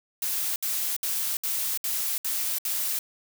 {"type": "noise bursts", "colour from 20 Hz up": "blue", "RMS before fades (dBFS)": -28, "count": 7, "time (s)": [0.22, 2.99], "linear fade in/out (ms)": 2, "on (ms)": 340, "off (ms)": 65, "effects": []}